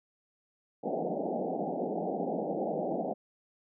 white band-pass noise, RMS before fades -33 dBFS, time 0.83-3.14 s, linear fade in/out 20 ms, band 160 to 790 Hz, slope 96 dB/octave, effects none

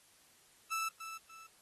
30% pulse tone with echo, 1318.5 Hz, E6, in tune, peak -32 dBFS, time 0.71-0.89 s, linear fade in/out 10 ms, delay 290 ms, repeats 2, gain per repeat -9 dB, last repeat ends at 1.47 s, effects white hiss -65 dBFS RMS until 1.61 s + AAC 32 kbps

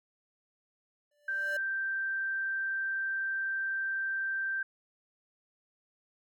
square tone with exponential growth, 587.3 Hz, D5, in tune, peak -36 dBFS, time 1.11-1.57 s, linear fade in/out 5 ms, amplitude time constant 99 ms
sine tone, 1568 Hz, G6, in tune, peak -30 dBFS, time 1.28-4.63 s, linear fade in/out 5 ms
effects none

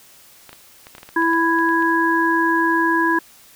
clicks, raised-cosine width 0.3 ms, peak -22 dBFS, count 12, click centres 0.493 / 0.53 / 0.869 / 0.951 / 0.982 / 1.031 / 1.09 / 1.222 / 1.334 / 1.588 / 1.69 / 1.824 s
harmonic tone, 331.1 Hz, E4, 8 cents sharp, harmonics 1 / 3 / 5, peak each -19 / -19 / -19 dBFS, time 1.16-3.19 s, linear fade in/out 5 ms
effects white hiss -48 dBFS RMS until 3.55 s

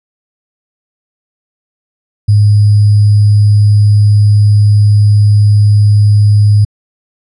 sine tone with sample-and-hold, 103.83 Hz, G#2, in tune, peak -3 dBFS, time 2.28-6.65 s, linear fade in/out 10 ms, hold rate 4900 Hz, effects resampled to 24000 Hz

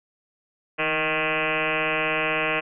sine tone with frequency modulation, 1548 Hz, G6, 22 cents flat, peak -21 dBFS, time 0.78-2.61 s, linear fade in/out 20 ms, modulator 154 Hz, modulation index 7.9, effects none

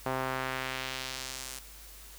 sawtooth tone with band-pass filter sweep, 130.81 Hz, C3, in tune, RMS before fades -36 dBFS, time 0.06-1.59 s, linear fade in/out 0 ms, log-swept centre 860 to 9500 Hz, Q 0.99, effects added 50 Hz sine -51 dBFS peak until 2.18 s + white hiss -51 dBFS RMS until 2.18 s

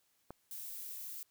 click, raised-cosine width 1 ms, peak -31 dBFS, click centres 0.306 s
violet noise, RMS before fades -45 dBFS, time 0.51-1.23 s, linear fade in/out 2 ms
effects white hiss -75 dBFS RMS until 1.3 s

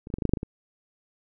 clicks, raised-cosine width 3 ms, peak -26 / -28 / -15 / -23 / -15 / -8 / -17 / -6 / -18 / -18 dBFS, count 10, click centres 0.071 / 0.102 / 0.14 / 0.185 / 0.222 / 0.253 / 0.293 / 0.336 / 0.372 / 0.431 s, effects none

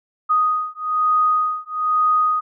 sine beating tone pair, 1244.5 / 1245.6 Hz, D#6 / D#6, 0 / +2 cents, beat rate 1.1 Hz, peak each -19 dBFS, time 0.29-2.41 s, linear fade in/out 20 ms, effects none

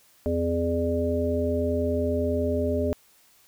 harmonic tone with a mistuned harmonic, 85 Hz, F2, 46 cents flat, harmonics 1 / 3 / 5 / 7, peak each -28 / -28 / -28 / -28 dBFS, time 0.26-2.93 s, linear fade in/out 0 ms, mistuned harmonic 5, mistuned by -34 cents, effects white hiss -59 dBFS RMS until 3.47 s

